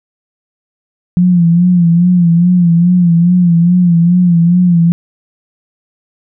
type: tone with vibrato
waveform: sine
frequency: 174 Hz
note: F3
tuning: 6 cents flat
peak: -5 dBFS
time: 1.17-4.92 s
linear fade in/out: 0 ms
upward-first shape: sine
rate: 2.4 Hz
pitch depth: 68 cents each way
effects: none

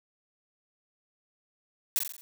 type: noise with echo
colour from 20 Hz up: blue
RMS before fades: -26 dBFS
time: 1.96-1.99 s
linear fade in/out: 0 ms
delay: 44 ms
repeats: 5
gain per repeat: -5 dB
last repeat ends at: 2.21 s
effects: none

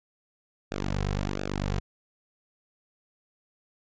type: tone with flanger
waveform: sawtooth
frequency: 49 Hz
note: G1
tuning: in tune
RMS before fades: -30 dBFS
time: 0.71-1.8 s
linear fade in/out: 10 ms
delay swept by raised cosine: 0.96 to 3.46 ms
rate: 1.4 Hz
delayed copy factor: -0.95
effects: resampled to 16000 Hz

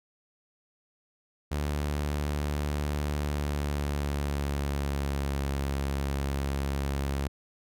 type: tone with pitch glide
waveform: sawtooth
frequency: 73.42 to 69.34 Hz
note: D2 to C#2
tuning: 0 to +1 cents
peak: -24 dBFS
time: 1.51-7.28 s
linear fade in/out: 10 ms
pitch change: -99 cents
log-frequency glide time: 3.16-5.41 s
effects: none

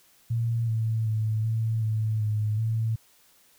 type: tone with pitch steps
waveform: sine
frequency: 115.8 / 111.8 / 109.2 / 112.1 / 109.3 / 106.7 / 112.1 Hz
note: A#2 / A2 / A2 / A2 / A2 / G#2 / A2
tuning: -11 / +28 / -13 / +33 / -11 / +47 / +33 cents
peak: -23 dBFS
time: 0.3-2.96 s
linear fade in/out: 10 ms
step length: 380 ms
effects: white hiss -60 dBFS RMS until 3.58 s

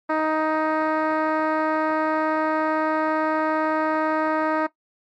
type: tone with low-pass filter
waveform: 10% pulse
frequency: 312.6 Hz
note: D#4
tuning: 8 cents sharp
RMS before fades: -22 dBFS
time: 0.09-4.67 s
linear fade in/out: 10 ms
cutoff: 1300 Hz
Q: 0.93
effects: noise-tail reverb RT60 0.1 s tail -17 dB re dry + MP3 64 kbps

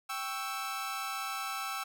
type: chord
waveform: sawtooth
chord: C# diminished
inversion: second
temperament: equal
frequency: 784 / 1108.7 / 1318.5 Hz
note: G5 / C#6 / E6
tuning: 0 / 0 / 0 cents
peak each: -37 / -39 / -33 dBFS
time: 0.09-1.84 s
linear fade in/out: 10 ms
effects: none

